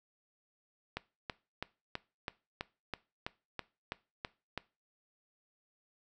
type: click train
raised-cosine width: 0.3 ms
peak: -20 dBFS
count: 12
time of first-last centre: 0.97-4.577 s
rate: 3.05 Hz
effects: noise-tail reverb RT60 0.3 s tail -20 dB re dry